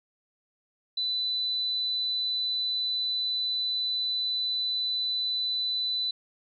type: tone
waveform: sine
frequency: 3994 Hz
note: B7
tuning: 19 cents sharp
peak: -26 dBFS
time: 0.97-6.11 s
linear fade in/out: 5 ms
effects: none

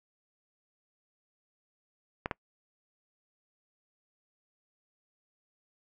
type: clicks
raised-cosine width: 0.5 ms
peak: -16 dBFS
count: 2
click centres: 2.259 / 2.312 s
effects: noise-tail reverb RT60 0.1 s tail -25 dB re dry

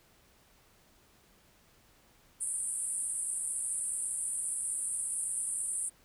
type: band-pass noise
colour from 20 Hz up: pink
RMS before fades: -35 dBFS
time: 2.4-5.9 s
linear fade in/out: 20 ms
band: 8600 to 10000 Hz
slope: 96 dB/octave
effects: pink hiss -64 dBFS RMS until 6.04 s

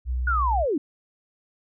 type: tone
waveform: sine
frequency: 62.4 Hz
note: B1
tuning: 19 cents sharp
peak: -23 dBFS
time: 0.05-0.66 s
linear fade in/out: 50 ms
type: linear sweep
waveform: sine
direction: down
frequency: 1480 to 258.3 Hz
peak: -21 dBFS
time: 0.27-0.78 s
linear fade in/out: 5 ms
effects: none

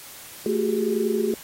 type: tone cluster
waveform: sine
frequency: 221.6 / 365.5 / 394.9 / 416.5 Hz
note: A3 / F#4 / G4 / G#4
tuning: +13 / -21 / +13 / +5 cents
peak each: -26 dBFS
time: 0.46-1.34 s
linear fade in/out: 2 ms
effects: white hiss -42 dBFS RMS until 1.43 s + AAC 48 kbps

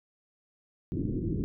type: low-pass noise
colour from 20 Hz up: white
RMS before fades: -31 dBFS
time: 0.92-1.44 s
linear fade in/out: 0 ms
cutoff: 360 Hz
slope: 48 dB/octave
effects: none

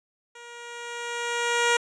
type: tone with level ramp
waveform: 10% pulse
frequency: 474.8 Hz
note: A#4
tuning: 32 cents sharp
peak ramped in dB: -35 to -10 dBFS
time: 0.35-1.77 s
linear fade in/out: 5 ms
effects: resampled to 22050 Hz

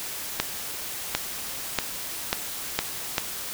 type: accelerating click train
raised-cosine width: 0.2 ms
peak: -4 dBFS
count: 6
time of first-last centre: 0.4-3.181 s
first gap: 750 ms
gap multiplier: 0.85
effects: white hiss -34 dBFS RMS until 3.53 s

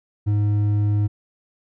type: tone with hard clipping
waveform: sine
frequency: 103.83 Hz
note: G#2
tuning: in tune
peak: -18 dBFS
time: 0.26-1.08 s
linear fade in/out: 20 ms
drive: 5 dB
effects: none

